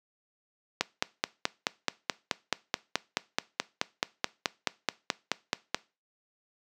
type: click train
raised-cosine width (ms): 0.2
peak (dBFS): -7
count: 24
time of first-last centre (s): 0.81-5.746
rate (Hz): 4.66
effects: noise-tail reverb RT60 0.3 s tail -21 dB re dry + high-pass 200 Hz 12 dB/octave